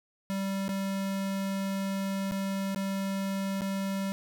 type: tone with dropouts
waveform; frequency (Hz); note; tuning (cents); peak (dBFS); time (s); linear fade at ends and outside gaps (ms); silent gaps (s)
square; 194.8; G3; -11; -30; 0.3-4.12; 0; 0.681-0.691 / 2.312-2.32 / 2.747-2.76 / 3.609-3.618
effects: none